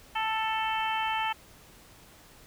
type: harmonic tone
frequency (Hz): 440.9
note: A4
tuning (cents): +4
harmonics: 2 / 3 / 4 / 5 / 6 / 7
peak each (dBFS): -29 / -36 / -37 / -39 / -36 / -37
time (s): 0.15-1.33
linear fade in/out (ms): 10
effects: pink hiss -54 dBFS RMS until 2.46 s